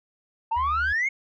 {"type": "exponential sweep", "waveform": "sine", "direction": "up", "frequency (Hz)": [882, 2217], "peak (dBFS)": -20, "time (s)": [0.51, 1.09], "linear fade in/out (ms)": 10}
{"type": "tone", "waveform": "sine", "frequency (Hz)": 73.42, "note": "D2", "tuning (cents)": 0, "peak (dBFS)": -29, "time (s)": [0.56, 0.93], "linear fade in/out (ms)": 10}
{"effects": ["tanh soft clip ceiling -19 dBFS"]}